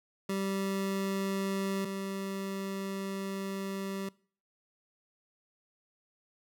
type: tone pair in turn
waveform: 25% pulse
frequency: 194.6 / 194.6 Hz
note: G3 / G3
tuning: -12 / -12 cents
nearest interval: unison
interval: 0 cents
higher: neither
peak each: -27 / -31 dBFS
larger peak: first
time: 0.29-1.85 / 1.85-4.09 s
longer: second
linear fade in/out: 5 ms
effects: noise-tail reverb RT60 0.5 s tail -24 dB re dry